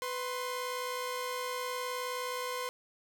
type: tone pair together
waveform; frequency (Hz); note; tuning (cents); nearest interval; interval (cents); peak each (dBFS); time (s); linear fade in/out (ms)
sawtooth; 498.5 / 1056.3; B4 / C6; +16 / +16; octave + minor second; 1300; -33 / -34; 0.02-2.69; 0
effects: none